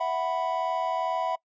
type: chord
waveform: triangle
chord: E suspended second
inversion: none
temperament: just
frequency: 659.3 / 741.7 / 988.9 Hz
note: E5 / F#5 / B5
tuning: 0 / +4 / +2 cents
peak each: -28 dBFS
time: 0-1.36 s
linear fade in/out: 10 ms
effects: noise-tail reverb RT60 0.1 s tail -24 dB re dry + resampled to 16000 Hz